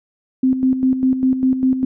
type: tone with tremolo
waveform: sine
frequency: 260 Hz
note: C4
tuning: 11 cents flat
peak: -11 dBFS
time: 0.43-1.85 s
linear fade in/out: 5 ms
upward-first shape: square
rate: 5 Hz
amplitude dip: 60%
effects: none